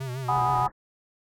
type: tone with vibrato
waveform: square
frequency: 128.9 Hz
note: C3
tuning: 26 cents flat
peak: -31 dBFS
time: 0-0.67 s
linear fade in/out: 10 ms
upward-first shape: sine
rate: 6.4 Hz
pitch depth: 82 cents each way
type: low-pass noise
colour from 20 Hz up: pink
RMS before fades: -41 dBFS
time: 0.27-0.72 s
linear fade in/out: 50 ms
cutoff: 1900 Hz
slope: 96 dB/octave
type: chord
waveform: sine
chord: G# minor seventh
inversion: third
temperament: equal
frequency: 740 / 830.6 / 987.8 / 1244.5 Hz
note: F#5 / G#5 / B5 / D#6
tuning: 0 / 0 / 0 / 0 cents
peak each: -27 dBFS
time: 0.28-0.68 s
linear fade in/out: 10 ms
effects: none